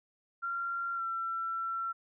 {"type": "tone with pitch glide", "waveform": "sine", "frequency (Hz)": [1379, 1349.8], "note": ["F6", "E6"], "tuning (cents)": [-22, 41], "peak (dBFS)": -32, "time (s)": [0.42, 1.93], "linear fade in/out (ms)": 20, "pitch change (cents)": -37, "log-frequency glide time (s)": [0.95, 1.02], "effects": []}